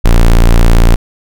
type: tone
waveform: square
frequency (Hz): 28.86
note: A#0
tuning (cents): -16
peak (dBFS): -3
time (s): 0.04-0.96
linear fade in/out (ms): 10
effects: none